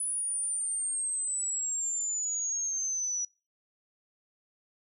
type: exponential sweep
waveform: sine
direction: down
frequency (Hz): 9956 to 5850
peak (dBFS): -29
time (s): 0-3.25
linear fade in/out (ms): 5
effects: noise-tail reverb RT60 0.3 s tail -25 dB re dry